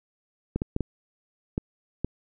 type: clicks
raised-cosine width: 3 ms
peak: -13 dBFS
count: 6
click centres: 0.56 / 0.619 / 0.764 / 0.807 / 1.579 / 2.046 s
effects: none